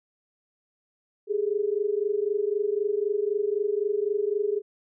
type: tone pair together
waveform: sine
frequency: 401.4 / 425.3 Hz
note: G4 / G#4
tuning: +41 / +41 cents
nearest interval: minor second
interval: 100 cents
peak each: -26 dBFS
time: 1.27-4.62 s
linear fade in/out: 50 ms
effects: none